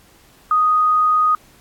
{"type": "tone", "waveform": "sine", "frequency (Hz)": 1244.5, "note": "D#6", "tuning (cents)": 0, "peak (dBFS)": -12, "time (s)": [0.51, 1.35], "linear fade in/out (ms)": 2, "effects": ["pink hiss -51 dBFS RMS until 1.6 s", "AAC 64 kbps"]}